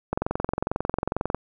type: click train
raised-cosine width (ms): 1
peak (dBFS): -10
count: 28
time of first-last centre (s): 0.13-1.346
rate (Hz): 22.2
effects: none